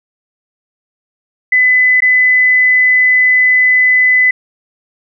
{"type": "tone with dropouts", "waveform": "sine", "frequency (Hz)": 2008, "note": "B6", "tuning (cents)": 28, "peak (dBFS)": -6, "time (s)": [1.52, 4.31], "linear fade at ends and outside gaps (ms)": 5, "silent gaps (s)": [2.005, 2.021], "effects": []}